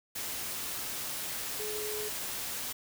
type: tone in noise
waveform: sine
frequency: 424.3 Hz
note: G#4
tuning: 37 cents sharp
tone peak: -37 dBFS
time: 1.59-2.09 s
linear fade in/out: 10 ms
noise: white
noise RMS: -37 dBFS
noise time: 0.15-2.73 s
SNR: -3 dB
effects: none